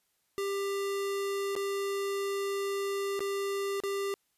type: tone with dropouts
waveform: square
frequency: 396.6 Hz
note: G4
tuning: 20 cents sharp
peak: -31 dBFS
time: 0.38-4.14 s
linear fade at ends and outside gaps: 0 ms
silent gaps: 1.553-1.563 / 3.193-3.205 / 3.802-3.836 s
effects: white hiss -75 dBFS RMS until 4.37 s + resampled to 32000 Hz